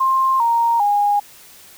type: tone with pitch steps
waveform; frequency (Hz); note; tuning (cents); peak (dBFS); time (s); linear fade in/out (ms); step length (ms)
sine; 1057 / 930.9 / 819.8; C6 / A#5 / G#5; +17 / -3 / -23; -13; 0-1.2; 10; 400
effects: white hiss -44 dBFS RMS until 1.77 s